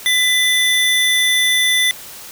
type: tone pair together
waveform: square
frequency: 2000 / 3522 Hz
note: B6 / A7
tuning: +21 / +1 cents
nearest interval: minor seventh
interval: 980 cents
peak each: -16 dBFS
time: 0.06-1.91 s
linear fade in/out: 0 ms
effects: white hiss -35 dBFS RMS until 2.31 s